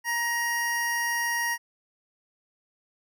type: tone pair together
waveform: square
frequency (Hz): 941 / 1887.4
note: A#5 / A#6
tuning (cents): +16 / +21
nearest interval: octave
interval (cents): 1205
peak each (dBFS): -32 / -27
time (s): 0.04-1.58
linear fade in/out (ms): 50
effects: none